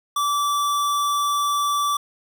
square tone, 1160 Hz, D6, 22 cents flat, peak -20 dBFS, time 0.16-1.97 s, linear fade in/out 5 ms, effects none

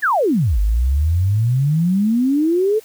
sine exponential two-way sweep, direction down then up, 1870 to 49 to 448.1 Hz, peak -13 dBFS, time 0.02-2.8 s, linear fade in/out 20 ms, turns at 0.59 s, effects white hiss -46 dBFS RMS until 2.84 s

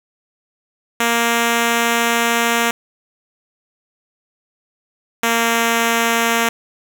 5% pulse tone pair in turn, 233.4 / 231 Hz, A#3 / A#3, +2 / -16 cents, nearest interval unison, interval 18 cents, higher first, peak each -3 dBFS, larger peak neither, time 1-2.71 / 5.23-6.49 s, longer first, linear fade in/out 2 ms, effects none

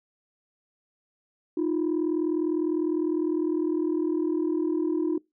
sine tone pair together, 311.9 / 351.8 Hz, D#4 / F4, +4 / +13 cents, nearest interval major second, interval 209 cents, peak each -24 / -25 dBFS, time 1.57-5.18 s, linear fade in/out 5 ms, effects noise-tail reverb RT60 0.2 s tail -24 dB re dry + tanh soft clip ceiling -19 dBFS

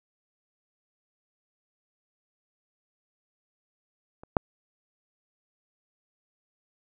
clicks, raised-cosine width 1 ms, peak -30 / -6 dBFS, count 2, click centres 4.235 / 4.368 s, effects none

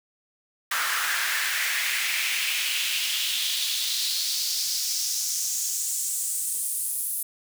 pink noise with high-pass filter sweep, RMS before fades -27 dBFS, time 0.71-7.23 s, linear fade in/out 5 ms, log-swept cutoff 1400 to 11000 Hz, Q 2.8, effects none

